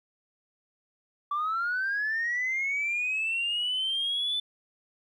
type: linear sweep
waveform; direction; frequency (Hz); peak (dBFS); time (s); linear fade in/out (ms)
sine; up; 1149 to 3520; -25; 1.31-4.4; 5
effects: tanh soft clip ceiling -23 dBFS + 11-bit